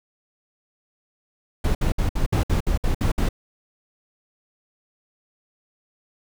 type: noise bursts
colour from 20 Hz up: brown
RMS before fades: -20 dBFS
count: 10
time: 1.64-3.289 s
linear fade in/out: 5 ms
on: 110 ms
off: 61 ms
effects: none